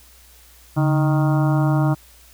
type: harmonic tone with a mistuned harmonic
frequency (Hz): 155.6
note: D#3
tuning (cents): 0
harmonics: 1 / 2 / 4 / 5 / 6 / 7 / 8 / 9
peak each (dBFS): -16 / -22 / -28 / -30 / -32 / -33 / -34 / -35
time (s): 0.76-1.95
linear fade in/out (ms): 20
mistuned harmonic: 1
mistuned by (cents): -130
effects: added 60 Hz sine -50 dBFS peak until 2.33 s + white hiss -50 dBFS RMS until 2.33 s